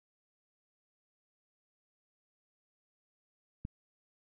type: click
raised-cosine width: 5 ms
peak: -26 dBFS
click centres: 3.651 s
effects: none